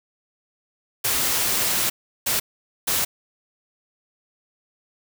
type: noise bursts at uneven times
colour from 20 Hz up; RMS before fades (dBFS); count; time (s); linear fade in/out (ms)
white; -22; 3; 1.04-1.9 / 2.26-2.4 / 2.87-3.05; 10
effects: none